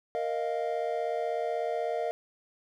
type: chord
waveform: triangle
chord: Bb suspended fourth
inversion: none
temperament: equal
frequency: 466.2 / 622.3 / 698.5 Hz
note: Bb4 / Eb5 / F5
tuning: 0 / 0 / 0 cents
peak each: -31 dBFS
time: 0.15-2.11 s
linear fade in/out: 0 ms
effects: none